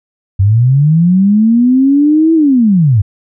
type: linear two-way sweep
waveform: sine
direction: up then down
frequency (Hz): 92.9 to 329.6 to 92.9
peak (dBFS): -5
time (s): 0.39-3.02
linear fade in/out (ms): 10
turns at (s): 2.34
effects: none